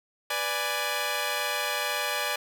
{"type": "chord", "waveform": "10% pulse", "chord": "G# diminished", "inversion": "first", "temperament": "equal", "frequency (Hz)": [493.9, 587.3, 830.6], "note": ["B4", "D5", "G#5"], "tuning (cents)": [0, 0, 0], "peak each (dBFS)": [-26, -22, -23], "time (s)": [0.3, 2.36], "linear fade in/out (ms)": 5, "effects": []}